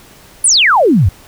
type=exponential sweep; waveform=sine; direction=down; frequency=10680 to 77.78 Hz; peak=-6 dBFS; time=0.44-1.09 s; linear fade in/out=5 ms; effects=pink hiss -41 dBFS RMS until 1.27 s